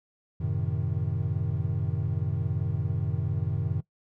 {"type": "chord", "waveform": "triangle", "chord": "F# diminished seventh", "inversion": "none", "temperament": "equal", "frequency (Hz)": [92.5, 110, 130.81, 155.56], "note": ["F#2", "A2", "C3", "Eb3"], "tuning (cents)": [0, 0, 0, 0], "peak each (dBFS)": [-29, -30, -30, -30], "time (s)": [0.4, 3.81], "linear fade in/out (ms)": 10, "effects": ["noise-tail reverb RT60 0.1 s tail -19 dB re dry"]}